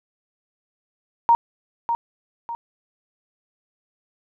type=tone with echo; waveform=sine; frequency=934 Hz; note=A#5; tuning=3 cents sharp; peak=-11 dBFS; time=1.29-1.35 s; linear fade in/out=0 ms; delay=600 ms; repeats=2; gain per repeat=-8 dB; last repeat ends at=2.55 s; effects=none